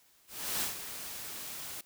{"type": "noise with ADSR envelope", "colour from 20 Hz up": "white", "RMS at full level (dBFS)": -32, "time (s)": [0.27, 1.81], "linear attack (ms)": 340, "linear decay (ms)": 130, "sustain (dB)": -10, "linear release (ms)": 4, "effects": ["white hiss -65 dBFS RMS until 1.85 s"]}